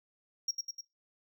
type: tone with echo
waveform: triangle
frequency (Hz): 5600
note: F8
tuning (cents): +4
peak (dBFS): -27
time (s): 0.48-0.51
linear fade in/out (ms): 5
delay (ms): 100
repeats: 3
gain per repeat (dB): -4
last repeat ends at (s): 0.81
effects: noise-tail reverb RT60 0.2 s tail -19 dB re dry + tanh soft clip ceiling -23 dBFS